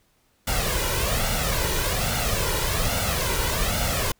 pink noise with flanger, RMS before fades -24 dBFS, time 0.47-4.12 s, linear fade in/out 5 ms, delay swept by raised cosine 1.4 to 2.09 ms, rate 1.2 Hz, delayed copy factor +0.65, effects pink hiss -65 dBFS RMS until 4.19 s

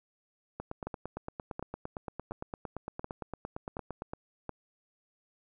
two click trains, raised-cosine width 1 ms, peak -23 / -22 dBFS, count 32 / 6, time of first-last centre 0.6-4.135 / 0.87-4.493 s, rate 8.77 / 1.38 Hz, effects none

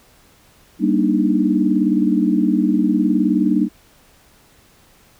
sine chord, Eb major seventh, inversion first, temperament just, 194.45 / 233.3 / 291.7 / 311.1 Hz, G3 / Bb3 / D4 / Eb4, -14 / +2 / -12 / 0 cents, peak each -19 dBFS, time 0.79-3.69 s, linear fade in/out 50 ms, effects pink hiss -52 dBFS RMS until 5.19 s

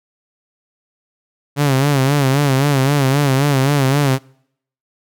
sawtooth tone with vibrato, 138.59 Hz, C#3, in tune, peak -8 dBFS, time 1.56-4.19 s, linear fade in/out 50 ms, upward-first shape sine, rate 3.8 Hz, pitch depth 97 cents each way, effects noise-tail reverb RT60 0.7 s tail -26 dB re dry

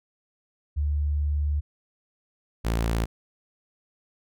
sine / sawtooth tone pair in turn, 73.42 / 56.6 Hz, D2 / A1, 0 / +50 cents, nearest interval perfect fourth, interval 450 cents, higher first, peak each -22 / -19 dBFS, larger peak second, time 0.76-1.61 / 2.64-3.06 s, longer first, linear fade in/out 20 ms, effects none

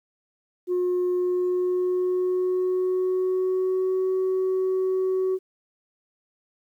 sine tone with pitch glide, 360 to 375.3 Hz, F#4 to F#4, -47 to +25 cents, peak -19 dBFS, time 0.67-5.39 s, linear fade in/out 50 ms, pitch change +72 cents, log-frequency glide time 1.18-4.09 s, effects tanh soft clip ceiling -19 dBFS + 10-bit

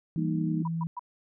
sine tone, 164.81 Hz, E3, in tune, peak -28 dBFS, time 0.16-0.87 s, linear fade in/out 0 ms
sine chord, Eb major, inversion first, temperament equal, 196 / 233.1 / 311.1 Hz, G3 / Bb3 / Eb4, 0 / 0 / 0 cents, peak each -34 / -34 / -31 dBFS, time 0.17-0.63 s, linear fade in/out 10 ms
sine tone bursts, 979 Hz, B5, 15 cents flat, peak -32 dBFS, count 3, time 0.65-0.994 s, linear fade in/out 5 ms, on 28 ms, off 130 ms
effects none

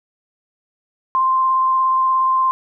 sine tone with vibrato, 1046.5 Hz, C6, in tune, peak -13 dBFS, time 1.15-2.51 s, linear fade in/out 0 ms, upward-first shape sine, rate 17 Hz, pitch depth 9 cents each way, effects none

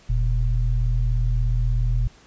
sine tone pair together, 42.04 / 118.9 Hz, E1 / A#2, +35 / +35 cents, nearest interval octave + tritone, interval 1800 cents, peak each -19 / -23 dBFS, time 0.09-2.08 s, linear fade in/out 10 ms, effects pink hiss -52 dBFS RMS until 2.26 s + resampled to 16000 Hz

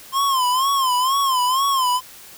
square tone with vibrato, 1050 Hz, C6, 6 cents sharp, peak -17 dBFS, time 0.12-2.01 s, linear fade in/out 50 ms, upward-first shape sine, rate 2.1 Hz, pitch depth 110 cents each way, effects white hiss -42 dBFS RMS until 2.37 s

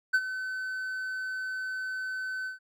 triangle tone with ADSR envelope, 1520 Hz, F#6, 46 cents sharp, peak -17 dBFS, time 0.13-2.59 s, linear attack 16 ms, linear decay 52 ms, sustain -13 dB, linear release 130 ms, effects none

